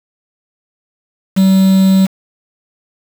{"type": "tone with quantisation", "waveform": "triangle", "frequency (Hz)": 191.2, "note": "G3", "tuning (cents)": -43, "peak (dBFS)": -4, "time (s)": [1.36, 2.07], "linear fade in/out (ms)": 20, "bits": 4, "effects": []}